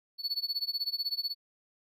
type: tone with tremolo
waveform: triangle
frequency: 4435 Hz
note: C#8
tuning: in tune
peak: -26 dBFS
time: 0.18-1.35 s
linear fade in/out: 50 ms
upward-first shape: sine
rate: 16 Hz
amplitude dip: 95%
effects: none